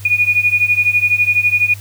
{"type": "beating tone pair", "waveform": "sine", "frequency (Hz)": [2446, 2458], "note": ["D#7", "D#7"], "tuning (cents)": [-30, -22], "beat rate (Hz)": 12, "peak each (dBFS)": [-15, -13], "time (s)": [0.05, 1.74], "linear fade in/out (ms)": 5, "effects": ["added 100 Hz sine -30 dBFS peak until 1.8 s", "white hiss -40 dBFS RMS until 1.8 s"]}